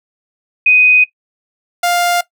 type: tone pair in turn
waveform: sine / sawtooth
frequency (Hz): 2499 / 701.3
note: D#7 / F5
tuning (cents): +7 / +7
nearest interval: octave + minor seventh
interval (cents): 2200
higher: first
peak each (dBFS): -6 / -8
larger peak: first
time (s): 0.66-1.04 / 1.83-2.21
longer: neither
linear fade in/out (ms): 5
effects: noise-tail reverb RT60 0.1 s tail -17 dB re dry